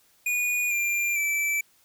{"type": "tone with pitch steps", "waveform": "square", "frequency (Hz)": [2453, 2386, 2321], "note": ["D#7", "D7", "D7"], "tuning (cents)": [-25, 27, -21], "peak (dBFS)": -24, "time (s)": [0.26, 1.61], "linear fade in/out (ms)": 5, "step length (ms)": 450, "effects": ["white hiss -62 dBFS RMS until 1.84 s"]}